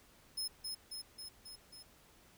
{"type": "tone with echo", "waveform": "sawtooth", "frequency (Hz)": 5170, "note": "E8", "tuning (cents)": -34, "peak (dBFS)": -34, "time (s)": [0.37, 0.48], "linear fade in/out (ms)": 10, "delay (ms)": 270, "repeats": 5, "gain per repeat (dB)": -3, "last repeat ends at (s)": 1.83, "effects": ["pink hiss -64 dBFS RMS until 2.37 s"]}